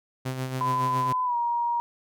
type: tone with tremolo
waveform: sawtooth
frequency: 130 Hz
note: C3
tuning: 11 cents flat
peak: -23 dBFS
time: 0.25-1.13 s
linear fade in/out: 10 ms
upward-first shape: sine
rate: 7.2 Hz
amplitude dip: 50%
type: tone with pitch glide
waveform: sine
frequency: 1009 to 946.9 Hz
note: B5 to A#5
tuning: +37 to +27 cents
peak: -23 dBFS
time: 0.61-1.8 s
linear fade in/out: 0 ms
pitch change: -110 cents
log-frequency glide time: 1.24-1.36 s
effects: none